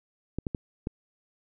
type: clicks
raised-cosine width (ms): 3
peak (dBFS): -17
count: 4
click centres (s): 0.386 / 0.468 / 0.548 / 0.871
effects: none